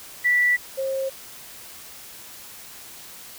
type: tone pair in turn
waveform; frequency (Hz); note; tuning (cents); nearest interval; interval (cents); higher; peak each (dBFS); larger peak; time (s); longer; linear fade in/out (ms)
sine; 1962 / 535.5; B6 / C5; -12 / +40; octave + minor seventh; 2248; first; -16 / -23; first; 0.24-0.57 / 0.77-1.1; neither; 20
effects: white hiss -42 dBFS RMS until 3.38 s